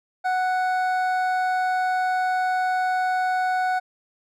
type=tone pair together; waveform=triangle; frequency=740 / 1480 Hz; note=F#5 / F#6; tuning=0 / 0 cents; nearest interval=octave; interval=1200 cents; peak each=-19 / -26 dBFS; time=0.24-3.8 s; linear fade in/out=20 ms; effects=none